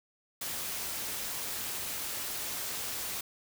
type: noise with amplitude modulation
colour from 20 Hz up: white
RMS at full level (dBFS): -35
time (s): 0.41-3.21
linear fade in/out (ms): 5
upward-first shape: sine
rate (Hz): 218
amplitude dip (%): 35
effects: none